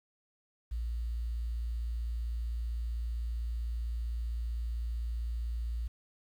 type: tone with quantisation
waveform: sine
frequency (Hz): 57.8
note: A#1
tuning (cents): -14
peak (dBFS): -32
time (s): 0.71-5.88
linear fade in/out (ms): 10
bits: 10
effects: none